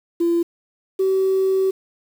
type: tone pair in turn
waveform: sine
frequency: 340.2 / 381.9 Hz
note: F4 / G4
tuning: -45 / -45 cents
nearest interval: major second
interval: 200 cents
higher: second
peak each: -14 dBFS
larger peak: neither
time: 0.2-0.43 / 0.99-1.71 s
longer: second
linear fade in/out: 10 ms
effects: tanh soft clip ceiling -12 dBFS + 7-bit